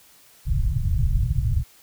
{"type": "low-pass noise", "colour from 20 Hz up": "pink", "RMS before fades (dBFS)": -21, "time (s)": [0.45, 1.64], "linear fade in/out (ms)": 50, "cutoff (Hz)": 140, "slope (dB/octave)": 48, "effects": ["white hiss -53 dBFS RMS until 1.82 s"]}